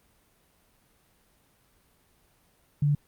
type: tone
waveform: sine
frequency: 145.5 Hz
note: D3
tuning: 16 cents flat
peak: -20 dBFS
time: 2.82-2.95 s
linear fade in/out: 5 ms
effects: pink hiss -65 dBFS RMS until 3.07 s + Opus 32 kbps